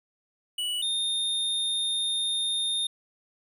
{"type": "tone pair in turn", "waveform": "square", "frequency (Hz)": [2947, 3652], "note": ["F#7", "A#7"], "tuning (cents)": [-8, -36], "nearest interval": "major third", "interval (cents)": 372, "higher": "second", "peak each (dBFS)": [-28, -26], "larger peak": "second", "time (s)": [[0.58, 0.82], [0.82, 2.87]], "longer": "second", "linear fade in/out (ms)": 5, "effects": ["resampled to 32000 Hz"]}